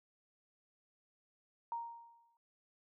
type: tone with exponential decay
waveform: sine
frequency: 932.3 Hz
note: A#5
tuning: in tune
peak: -35 dBFS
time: 1.72-2.37 s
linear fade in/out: 1 ms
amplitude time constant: 140 ms
effects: none